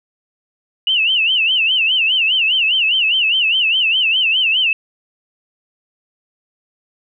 sine tone with vibrato, 2839 Hz, F7, 28 cents sharp, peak -12 dBFS, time 0.87-4.73 s, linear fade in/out 2 ms, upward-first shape sine, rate 4.9 Hz, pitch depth 170 cents each way, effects none

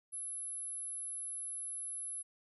sine tone, 10990 Hz, F9, 29 cents flat, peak -39 dBFS, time 0.12-2.23 s, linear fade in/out 20 ms, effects none

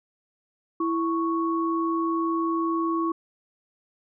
sine tone pair together, 330.9 / 1108.7 Hz, E4 / C#6, +7 / 0 cents, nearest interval octave + major sixth, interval 2093 cents, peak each -24 / -27 dBFS, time 0.8-3.12 s, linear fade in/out 5 ms, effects none

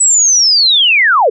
sine linear sweep, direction down, 8000 to 387.3 Hz, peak -6 dBFS, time 0-1.3 s, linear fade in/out 10 ms, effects none

